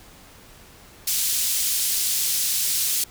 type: band-pass noise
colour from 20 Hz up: white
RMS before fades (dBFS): -23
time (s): 1.07-3.04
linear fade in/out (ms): 5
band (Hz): 3800 to 15000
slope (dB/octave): 12
effects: pink hiss -48 dBFS RMS until 3.1 s